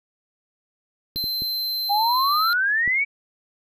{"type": "clicks", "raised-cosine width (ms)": 3, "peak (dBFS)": -23, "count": 4, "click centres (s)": [1.16, 1.241, 1.421, 2.877]}
{"type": "tone", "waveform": "square", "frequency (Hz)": 4100, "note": "C8", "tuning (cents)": -36, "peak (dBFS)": -24, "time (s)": [1.16, 2.53], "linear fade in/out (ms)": 0}
{"type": "exponential sweep", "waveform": "sine", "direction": "up", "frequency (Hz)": [788, 2303], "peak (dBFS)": -18, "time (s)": [1.89, 3.05], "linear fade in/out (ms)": 20}
{"effects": []}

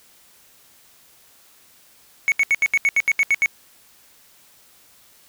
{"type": "tone bursts", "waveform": "triangle", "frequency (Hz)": 2217, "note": "C#7", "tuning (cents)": 0, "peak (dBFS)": -12, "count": 11, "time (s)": [2.28, 3.459], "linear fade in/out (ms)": 0, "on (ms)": 39, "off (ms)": 75, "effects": ["white hiss -53 dBFS RMS until 5.28 s"]}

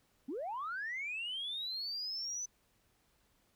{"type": "linear sweep", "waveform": "sine", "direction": "up", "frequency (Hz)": [233.1, 6080], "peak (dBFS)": -36, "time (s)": [0.28, 2.46], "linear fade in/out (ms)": 10, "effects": ["tanh soft clip ceiling -33 dBFS", "pink hiss -73 dBFS RMS until 3.55 s"]}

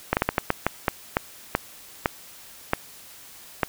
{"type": "slowing click train", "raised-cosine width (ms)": 0.5, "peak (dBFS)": -4, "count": 13, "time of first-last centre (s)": [0.13, 3.632], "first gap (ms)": 39, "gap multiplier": 1.33, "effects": ["white hiss -46 dBFS RMS until 3.68 s"]}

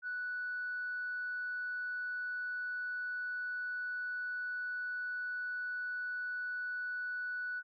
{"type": "tone", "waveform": "sine", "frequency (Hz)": 1480, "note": "F#6", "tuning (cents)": 0, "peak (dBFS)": -35, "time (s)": [0.02, 7.63], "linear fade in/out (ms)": 50, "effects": ["tanh soft clip ceiling -31 dBFS"]}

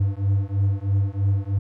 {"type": "beating tone pair", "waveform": "triangle", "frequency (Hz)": [97.4, 100.5], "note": ["G2", "G2"], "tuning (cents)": [-11, 44], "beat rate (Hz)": 3.1, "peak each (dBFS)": -20, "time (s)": [0, 1.59], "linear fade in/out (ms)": 10, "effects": []}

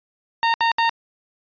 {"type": "tone bursts", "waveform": "sawtooth", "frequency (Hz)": 920, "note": "A#5", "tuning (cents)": -23, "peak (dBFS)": -12, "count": 3, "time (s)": [0.43, 0.894], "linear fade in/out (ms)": 0, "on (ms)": 110, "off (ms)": 67, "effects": ["resampled to 11025 Hz"]}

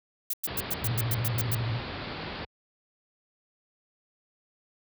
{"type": "noise bursts", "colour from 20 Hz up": "violet", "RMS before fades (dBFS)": -29, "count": 10, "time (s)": [0.3, 1.55], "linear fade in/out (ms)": 5, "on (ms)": 35, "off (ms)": 100}
{"type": "low-pass noise", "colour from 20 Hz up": "pink", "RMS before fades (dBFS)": -36, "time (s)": [0.47, 2.45], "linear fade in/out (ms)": 5, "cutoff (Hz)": 4800, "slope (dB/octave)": 96}
{"type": "tone with vibrato", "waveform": "sine", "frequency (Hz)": 115.2, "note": "A#2", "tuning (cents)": -20, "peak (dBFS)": -27, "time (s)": [0.82, 1.81], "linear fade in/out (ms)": 50, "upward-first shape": "sine", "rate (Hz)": 13, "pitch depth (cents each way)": 140}
{"effects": ["high-pass 60 Hz 12 dB/octave"]}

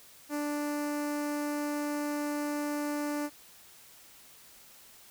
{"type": "tone with notch filter", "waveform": "sawtooth", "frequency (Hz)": 293.7, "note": "D4", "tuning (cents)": 0, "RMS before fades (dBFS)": -33, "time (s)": [0.29, 3.3], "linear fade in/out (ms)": 50, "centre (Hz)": 3400, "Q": 1.1, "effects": ["white hiss -55 dBFS RMS until 5.1 s"]}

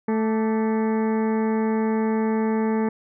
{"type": "harmonic tone with a mistuned harmonic", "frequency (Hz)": 220, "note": "A3", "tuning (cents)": 0, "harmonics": [1, 2, 3, 4, 5, 6, 7, 8, 9, 10], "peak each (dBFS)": [-21, -25, -39, -31, -39, -46, -45, -41, -44, -45], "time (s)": [0.08, 2.89], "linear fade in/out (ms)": 5, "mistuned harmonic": 5, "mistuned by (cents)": 100, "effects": []}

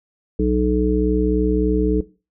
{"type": "harmonic tone", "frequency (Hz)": 61.74, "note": "B1", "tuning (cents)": 0, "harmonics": [1, 3, 5, 7], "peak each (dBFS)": [-21, -21, -21, -21], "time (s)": [0.39, 2.01], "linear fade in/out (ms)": 5, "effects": ["noise-tail reverb RT60 0.3 s tail -17 dB re dry"]}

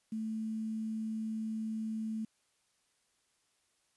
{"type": "tone with quantisation", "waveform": "sine", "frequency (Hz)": 220, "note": "A3", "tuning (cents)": 0, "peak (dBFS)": -34, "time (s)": [0.12, 2.25], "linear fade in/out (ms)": 5, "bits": 10, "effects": ["white hiss -75 dBFS RMS until 3.96 s", "resampled to 24000 Hz"]}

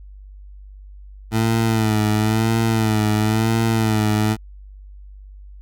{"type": "tone with vibrato", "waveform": "20% pulse", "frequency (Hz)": 110, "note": "A2", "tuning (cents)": 0, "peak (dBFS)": -11, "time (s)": [1.31, 4.37], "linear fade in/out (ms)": 50, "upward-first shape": "sine", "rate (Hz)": 0.98, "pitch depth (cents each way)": 58, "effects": ["added 49 Hz sine -37 dBFS peak until 5.61 s"]}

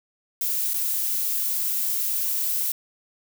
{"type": "noise with dropouts", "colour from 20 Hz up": "violet", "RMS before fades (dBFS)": -25, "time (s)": [0.41, 2.72], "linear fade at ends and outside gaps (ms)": 2, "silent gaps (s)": [0.736, 0.74], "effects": []}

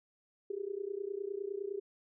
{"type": "tone with amplitude modulation", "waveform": "sine", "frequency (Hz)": 398.5, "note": "G4", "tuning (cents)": 28, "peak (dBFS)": -32, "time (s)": [0.5, 1.8], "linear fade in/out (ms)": 5, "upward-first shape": "sine", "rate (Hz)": 29.8, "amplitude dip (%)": 90, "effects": []}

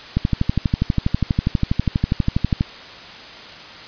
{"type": "click train", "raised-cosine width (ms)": 5, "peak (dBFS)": -4, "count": 31, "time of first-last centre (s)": [0.17, 2.609], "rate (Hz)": 12.3, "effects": ["white hiss -37 dBFS RMS until 3.87 s", "resampled to 11025 Hz"]}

